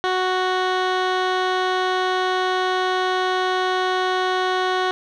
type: tone with low-pass filter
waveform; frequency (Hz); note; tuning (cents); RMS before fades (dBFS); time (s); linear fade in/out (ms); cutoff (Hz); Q
15% pulse; 370; F#4; 0; -21; 0.04-4.91; 0; 3300; 1.3
effects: none